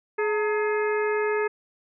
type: harmonic tone with a mistuned harmonic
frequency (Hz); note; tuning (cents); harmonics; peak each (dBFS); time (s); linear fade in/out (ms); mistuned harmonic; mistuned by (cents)
422.7; G#4; +31; 1 / 2 / 3 / 4 / 5 / 6; -23 / -32 / -34 / -32 / -35 / -40; 0.18-1.48; 10; 2; +120
effects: none